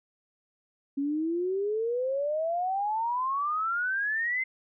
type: exponential sweep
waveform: sine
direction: up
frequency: 273.9 to 2093 Hz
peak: -26 dBFS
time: 0.97-4.44 s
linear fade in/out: 10 ms
effects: none